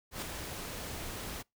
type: noise with ADSR envelope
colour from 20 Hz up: pink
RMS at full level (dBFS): -36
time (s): 0.11-1.43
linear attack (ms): 110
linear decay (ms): 6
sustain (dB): -5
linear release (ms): 21
effects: noise-tail reverb RT60 0.2 s tail -26 dB re dry